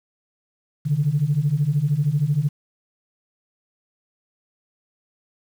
sine beating tone pair, 138.3 / 151.3 Hz, C#3 / D#3, -4 / -48 cents, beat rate 13 Hz, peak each -21 / -19 dBFS, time 0.85-2.49 s, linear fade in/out 20 ms, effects tanh soft clip ceiling -10 dBFS + 8-bit

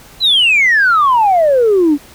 sine exponential sweep, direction down, 4101 to 277.2 Hz, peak -6 dBFS, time 0.2-1.98 s, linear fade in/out 50 ms, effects tanh soft clip ceiling -4 dBFS + pink hiss -40 dBFS RMS until 2.14 s

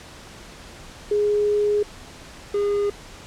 sine / triangle tone pair in turn, 415.3 / 407.9 Hz, G#4 / G#4, 0 / -31 cents, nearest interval unison, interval 31 cents, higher first, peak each -17 dBFS, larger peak neither, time 1.11-1.83 / 2.54-2.9 s, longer first, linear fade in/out 5 ms, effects pink hiss -42 dBFS RMS until 3.26 s + low-pass 8000 Hz 12 dB/octave

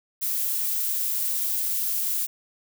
violet noise, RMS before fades -26 dBFS, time 0.21-2.27 s, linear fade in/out 20 ms, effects none

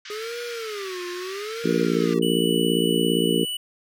pink band-pass noise, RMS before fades -39 dBFS, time 0.05-2.14 s, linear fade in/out 5 ms, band 1300 to 6000 Hz, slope 48 dB/octave
square tone with vibrato, 411.7 Hz, G#4, 15 cents flat, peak -31 dBFS, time 0.1-2.19 s, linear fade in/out 2 ms, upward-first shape sine, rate 0.76 Hz, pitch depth 260 cents each way
harmonic tone, 57.5 Hz, A#1, 23 cents flat, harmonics 3 / 4 / 5 / 6 / 7 / 8, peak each -26 / -26 / -26 / -26 / -26 / -26 dBFS, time 1.64-3.45 s, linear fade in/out 10 ms
square tone, 2960 Hz, F#7, in tune, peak -27 dBFS, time 2.22-3.57 s, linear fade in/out 5 ms
effects none

